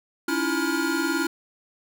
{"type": "tone cluster", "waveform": "square", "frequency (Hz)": [280.4, 320.7, 340.1, 1419], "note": ["C#4", "E4", "F4", "F6"], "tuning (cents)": [20, -48, -46, 27], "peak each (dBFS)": -29, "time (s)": [0.28, 1.27], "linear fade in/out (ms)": 5, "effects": []}